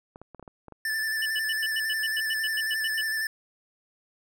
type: clicks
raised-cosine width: 1 ms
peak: -30 dBFS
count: 8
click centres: 0.159 / 0.216 / 0.347 / 0.396 / 0.427 / 0.478 / 0.683 / 0.723 s
type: tone with vibrato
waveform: square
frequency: 1760 Hz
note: A6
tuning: in tune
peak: -27 dBFS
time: 0.85-3.27 s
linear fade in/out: 2 ms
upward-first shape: square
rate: 11 Hz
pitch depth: 22 cents each way
type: tone bursts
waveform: sine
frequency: 2960 Hz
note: F#7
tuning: in tune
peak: -28 dBFS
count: 14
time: 1.22-3.012 s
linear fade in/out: 5 ms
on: 37 ms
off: 98 ms
effects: none